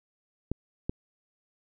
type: clicks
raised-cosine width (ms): 3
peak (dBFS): -16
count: 2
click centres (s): 0.516 / 0.895
effects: none